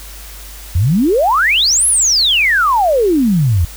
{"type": "exponential two-way sweep", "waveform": "sine", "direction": "up then down", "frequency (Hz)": [77.78, 11150, 77.78], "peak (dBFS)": -9, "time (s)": [0.75, 3.65], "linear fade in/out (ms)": 5, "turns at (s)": 1.87, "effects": ["added 50 Hz sine -32 dBFS peak until 3.76 s", "white hiss -35 dBFS RMS until 3.76 s"]}